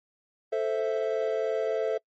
triangle chord, A minor, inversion none, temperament equal, 440 / 523.3 / 659.3 Hz, A4 / C5 / E5, 0 / 0 / 0 cents, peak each -26 / -29 / -28 dBFS, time 0.52-1.98 s, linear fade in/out 10 ms, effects noise-tail reverb RT60 0.1 s tail -26 dB re dry + MP3 32 kbps

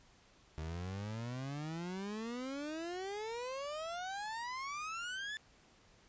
30% pulse exponential sweep, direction up, 76.5 to 1760 Hz, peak -37 dBFS, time 0.58-5.37 s, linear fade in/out 0 ms, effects pink hiss -65 dBFS RMS until 6.08 s + resampled to 16000 Hz

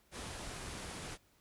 pink low-pass noise, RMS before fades -45 dBFS, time 0.11-1.18 s, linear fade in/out 50 ms, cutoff 11000 Hz, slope 96 dB/octave, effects pink hiss -70 dBFS RMS until 1.4 s

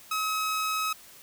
sawtooth tone, 1278 Hz, D#6, 46 cents sharp, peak -23 dBFS, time 0.11-0.93 s, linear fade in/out 5 ms, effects white hiss -51 dBFS RMS until 1.22 s

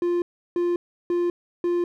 triangle tone bursts, 349.2 Hz, F4, in tune, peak -18 dBFS, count 4, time 0.02-1.84 s, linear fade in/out 2 ms, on 200 ms, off 340 ms, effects none

